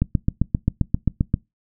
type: click train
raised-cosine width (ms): 5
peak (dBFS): -5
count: 11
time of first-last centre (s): 0.02-1.341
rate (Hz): 7.57
effects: noise-tail reverb RT60 0.2 s tail -23 dB re dry